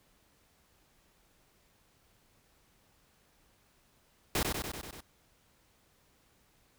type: noise with echo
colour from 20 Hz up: pink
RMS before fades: -30 dBFS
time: 4.35-4.43 s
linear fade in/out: 2 ms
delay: 96 ms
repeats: 6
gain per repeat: -3 dB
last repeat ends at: 5.006 s
effects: pink hiss -68 dBFS RMS until 6.78 s

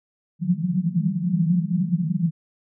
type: band-pass noise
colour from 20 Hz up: white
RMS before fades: -22 dBFS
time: 0.39-2.31 s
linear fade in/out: 50 ms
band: 160 to 190 Hz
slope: 96 dB/octave
effects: none

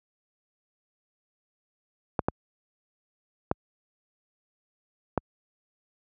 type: clicks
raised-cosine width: 1 ms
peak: -9 dBFS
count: 4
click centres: 2.192 / 2.285 / 3.514 / 5.177 s
effects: high-pass 60 Hz 12 dB/octave

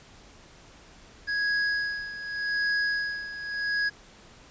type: tone with tremolo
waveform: square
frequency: 1661.2 Hz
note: G#6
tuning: in tune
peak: -24 dBFS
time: 1.27-3.9 s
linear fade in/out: 20 ms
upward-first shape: sine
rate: 0.85 Hz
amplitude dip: 75%
effects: pink hiss -52 dBFS RMS until 4.5 s + resampled to 16000 Hz

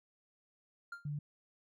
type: tone with exponential decay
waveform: triangle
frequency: 1396.9 Hz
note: F6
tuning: in tune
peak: -37 dBFS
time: 0.92-1.09 s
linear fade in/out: 5 ms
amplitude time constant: 35 ms
type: tone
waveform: sine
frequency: 146.83 Hz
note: D3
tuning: in tune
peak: -36 dBFS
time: 1.05-1.19 s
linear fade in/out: 5 ms
effects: none

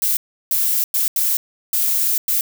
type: noise bursts at uneven times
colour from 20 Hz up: violet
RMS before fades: -18 dBFS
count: 6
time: 0.02-0.17 / 0.51-0.84 / 0.94-1.08 / 1.16-1.37 / 1.73-2.18 / 2.28-2.41 s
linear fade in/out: 2 ms
effects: none

